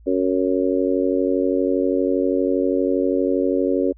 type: harmonic tone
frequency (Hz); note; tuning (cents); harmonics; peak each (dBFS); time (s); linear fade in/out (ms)
92.5; F#2; 0; 3 / 4 / 5 / 6; -21 / -22 / -23 / -24; 0.06-3.93; 20
effects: added 56 Hz sine -44 dBFS peak until 3.97 s